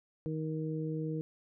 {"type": "harmonic tone", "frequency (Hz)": 157.1, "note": "D#3", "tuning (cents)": 17, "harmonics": [1, 2, 3], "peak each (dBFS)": [-35, -38, -40], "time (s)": [0.26, 1.21], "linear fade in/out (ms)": 0, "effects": []}